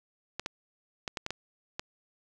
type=clicks; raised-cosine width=0.2 ms; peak=-16 dBFS; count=7; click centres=0.396 / 0.461 / 1.078 / 1.172 / 1.264 / 1.306 / 1.795 s; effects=none